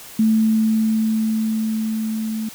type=tone with level ramp; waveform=sine; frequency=220 Hz; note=A3; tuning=in tune; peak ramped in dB=-12 to -22 dBFS; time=0.19-2.49 s; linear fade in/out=5 ms; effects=white hiss -39 dBFS RMS until 2.54 s